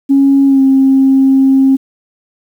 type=tone with pitch glide; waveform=sine; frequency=275.3 to 268.1 Hz; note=C#4 to C4; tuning=-12 to +42 cents; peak=-4 dBFS; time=0.09-1.77 s; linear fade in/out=20 ms; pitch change=-46 cents; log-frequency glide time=0.46-0.61 s; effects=tanh soft clip ceiling 0 dBFS + 7-bit